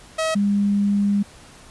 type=tone pair in turn; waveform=sawtooth / sine; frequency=640 / 202.3 Hz; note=D#5 / G#3; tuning=+49 / -45 cents; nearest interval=octave + minor sixth; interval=1994 cents; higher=first; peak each=-16 dBFS; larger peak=neither; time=0.18-0.35 / 0.35-1.23 s; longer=second; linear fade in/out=10 ms; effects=pink hiss -46 dBFS RMS until 1.7 s + resampled to 24000 Hz